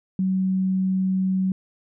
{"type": "tone", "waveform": "sine", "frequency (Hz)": 188.4, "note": "F#3", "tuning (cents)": 32, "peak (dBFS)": -19, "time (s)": [0.19, 1.52], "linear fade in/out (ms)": 2, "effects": []}